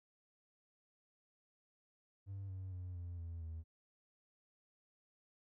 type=tone with pitch steps; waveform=triangle; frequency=98 / 94.33 / 90.81 / 87.41 / 84.14 / 80.99 Hz; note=G2 / F#2 / F#2 / F2 / E2 / E2; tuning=0 / +34 / -32 / +2 / +36 / -30 cents; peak=-40 dBFS; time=2.26-3.64 s; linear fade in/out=50 ms; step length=230 ms; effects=tanh soft clip ceiling -38 dBFS